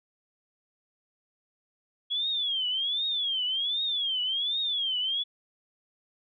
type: tone with vibrato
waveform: sine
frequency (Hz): 3322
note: G#7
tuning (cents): 0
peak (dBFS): -26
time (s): 2.1-5.24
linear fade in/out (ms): 20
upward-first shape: triangle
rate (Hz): 1.3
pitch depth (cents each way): 220
effects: none